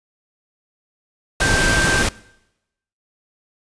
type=tone in noise; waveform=sine; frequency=1568 Hz; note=G6; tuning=in tune; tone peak=-18 dBFS; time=1.41-2.03 s; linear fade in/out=5 ms; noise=pink; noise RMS=-18 dBFS; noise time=1.4-2.09 s; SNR=-3 dB; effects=noise-tail reverb RT60 0.9 s tail -22 dB re dry + resampled to 22050 Hz